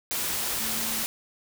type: tone in noise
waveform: sine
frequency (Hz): 224.2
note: A3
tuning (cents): +33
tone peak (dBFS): -39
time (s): 0.6-1.03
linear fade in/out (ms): 0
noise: white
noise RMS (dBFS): -29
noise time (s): 0.11-1.06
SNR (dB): -13
effects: none